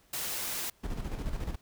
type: noise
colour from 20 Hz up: white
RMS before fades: -35 dBFS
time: 0.13-0.7 s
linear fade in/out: 5 ms
type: noise with tremolo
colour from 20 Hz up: brown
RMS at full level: -33 dBFS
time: 0.83-1.56 s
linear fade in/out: 10 ms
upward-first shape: square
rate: 14 Hz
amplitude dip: 50%
effects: pink hiss -65 dBFS RMS until 1.61 s